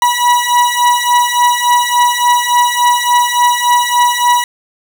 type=beating tone pair; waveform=40% pulse; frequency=970 / 973.5 Hz; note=B5 / B5; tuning=-31 / -25 cents; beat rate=3.5 Hz; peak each=-11 dBFS; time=0.02-4.44 s; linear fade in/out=2 ms; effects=none